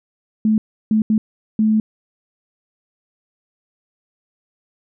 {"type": "tone bursts at uneven times", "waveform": "sine", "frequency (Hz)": 217, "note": "A3", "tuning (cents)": -24, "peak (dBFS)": -12, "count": 4, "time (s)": [[0.45, 0.58], [0.91, 1.02], [1.1, 1.18], [1.59, 1.8]], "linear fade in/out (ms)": 2, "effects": []}